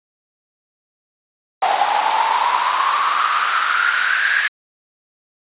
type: noise with high-pass filter sweep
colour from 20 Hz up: pink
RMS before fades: -17 dBFS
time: 1.62-4.48 s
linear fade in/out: 5 ms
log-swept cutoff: 760 to 1700 Hz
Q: 9.5
effects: resampled to 8000 Hz

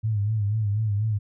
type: tone with vibrato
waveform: sine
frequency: 105.8 Hz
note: G#2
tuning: 33 cents sharp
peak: -21 dBFS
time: 0.03-1.19 s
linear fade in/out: 20 ms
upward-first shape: sine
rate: 4.1 Hz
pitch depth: 86 cents each way
effects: none

